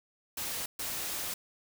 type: noise bursts at uneven times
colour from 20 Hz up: white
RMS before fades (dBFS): -36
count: 2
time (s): 0.37-0.66 / 0.79-1.34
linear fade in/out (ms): 5
effects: none